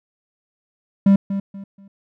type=tone with echo; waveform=triangle; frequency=197.1 Hz; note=G3; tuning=10 cents sharp; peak=-7 dBFS; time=1.06-1.16 s; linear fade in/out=5 ms; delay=240 ms; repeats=3; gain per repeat=-11 dB; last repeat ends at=1.88 s; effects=none